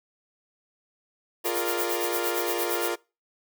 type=chord; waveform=sawtooth; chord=Bb dominant seventh; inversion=second; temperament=equal; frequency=349.2 / 415.3 / 466.2 / 587.3 Hz; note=F4 / Ab4 / Bb4 / D5; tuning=0 / 0 / 0 / 0 cents; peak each=-26 / -31 / -27 / -32 dBFS; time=1.44-2.96 s; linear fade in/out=20 ms
type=noise with tremolo; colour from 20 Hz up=violet; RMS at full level=-29 dBFS; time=1.44-2.9 s; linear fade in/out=20 ms; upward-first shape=sine; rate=8.7 Hz; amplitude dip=90%
effects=noise-tail reverb RT60 0.3 s tail -24 dB re dry